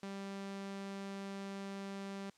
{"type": "tone", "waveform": "sawtooth", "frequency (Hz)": 196.7, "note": "G3", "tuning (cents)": 6, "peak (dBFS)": -38, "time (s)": [0.03, 2.3], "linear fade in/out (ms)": 2, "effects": ["white hiss -69 dBFS RMS until 2.37 s", "low-pass 7000 Hz 12 dB/octave"]}